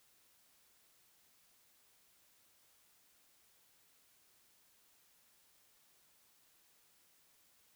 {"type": "silence", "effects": ["white hiss -70 dBFS RMS until 7.75 s"]}